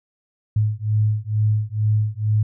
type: beating tone pair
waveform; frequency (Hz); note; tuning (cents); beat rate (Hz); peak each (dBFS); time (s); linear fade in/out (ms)
sine; 105.9 / 108.1; G#2 / A2; +34 / -30; 2.2; -20; 0.56-2.43; 5
effects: none

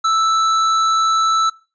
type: tone with tanh clipping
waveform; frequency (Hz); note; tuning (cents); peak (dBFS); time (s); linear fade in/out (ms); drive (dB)
sine; 1318.5; E6; 0; -15; 0.04-1.5; 10; 15
effects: noise-tail reverb RT60 0.3 s tail -20 dB re dry + resampled to 16000 Hz

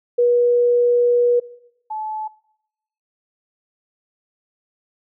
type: tone pair in turn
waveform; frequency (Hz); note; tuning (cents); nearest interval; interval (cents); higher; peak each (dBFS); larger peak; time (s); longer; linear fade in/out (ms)
sine; 483.4 / 864.1; B4 / A5; -37 / -32; minor seventh; 1005; second; -12 / -24; first; 0.18-1.4 / 1.9-2.28; first; 10
effects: noise-tail reverb RT60 0.8 s tail -21 dB re dry

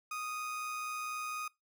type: tone with amplitude modulation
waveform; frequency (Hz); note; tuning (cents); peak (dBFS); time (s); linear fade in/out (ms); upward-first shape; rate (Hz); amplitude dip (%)
30% pulse; 1243; D#6; -2; -33; 0.11-1.48; 5; sine; 124; 30
effects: noise-tail reverb RT60 0.2 s tail -23 dB re dry

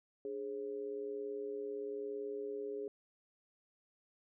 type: tone with amplitude modulation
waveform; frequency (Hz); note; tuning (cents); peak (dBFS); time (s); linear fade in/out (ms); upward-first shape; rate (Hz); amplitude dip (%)
sine; 415.3; G#4; 0; -35; 0.25-2.88; 2; sine; 121; 75
effects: none

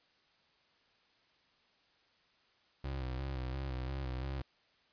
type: tone with vibrato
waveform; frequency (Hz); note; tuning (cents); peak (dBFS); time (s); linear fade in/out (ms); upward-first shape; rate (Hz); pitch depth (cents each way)
30% pulse; 65.41; C2; 0; -34; 2.84-4.42; 5; square; 2.9; 51
effects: white hiss -70 dBFS RMS until 4.92 s + resampled to 11025 Hz

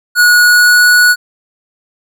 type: tone with pitch glide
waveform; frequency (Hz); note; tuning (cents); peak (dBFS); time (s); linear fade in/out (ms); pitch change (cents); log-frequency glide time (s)
square; 1456 to 1466.1; F#6 to F#6; -28 to -16; -5; 0.15-1.16; 50; +12; 0.43-0.87
effects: none

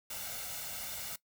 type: noise with comb filter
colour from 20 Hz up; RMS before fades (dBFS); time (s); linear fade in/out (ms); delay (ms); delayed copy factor
white; -41; 0.1-1.16; 5; 1.4; +0.65
effects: noise-tail reverb RT60 0.1 s tail -19 dB re dry

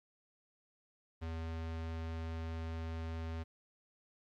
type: tone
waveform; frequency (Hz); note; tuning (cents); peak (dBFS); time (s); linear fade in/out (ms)
square; 81.6; E2; -17; -39; 1.21-3.44; 20
effects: low-pass 4000 Hz 12 dB/octave + 12-bit

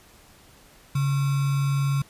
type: tone with sample-and-hold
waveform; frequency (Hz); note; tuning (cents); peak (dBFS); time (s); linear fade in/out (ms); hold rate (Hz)
sine; 139.1; C#3; +6; -20; 0.95-2.02; 5; 1225
effects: pink hiss -53 dBFS RMS until 2.09 s + resampled to 32000 Hz

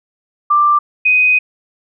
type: tone pair in turn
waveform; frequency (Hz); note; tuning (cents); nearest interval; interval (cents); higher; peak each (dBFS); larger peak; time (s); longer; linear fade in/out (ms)
sine; 1181 / 2502; D6 / D#7; +9 / +9; octave + minor second; 1300; second; -8; neither; 0.5-0.79 / 1.05-1.39; second; 10
effects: none

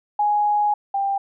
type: tone pair in turn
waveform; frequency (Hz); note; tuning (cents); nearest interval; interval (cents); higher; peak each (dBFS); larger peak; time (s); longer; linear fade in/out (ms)
sine; 832 / 792; G#5 / G5; +3 / +18; minor second; 85; first; -16 / -19; first; 0.19-0.74 / 0.94-1.18; first; 5
effects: none

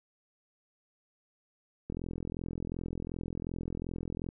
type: click train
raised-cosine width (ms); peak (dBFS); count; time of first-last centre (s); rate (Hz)
3; -24; 103; 1.9-4.289; 42.7
effects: none

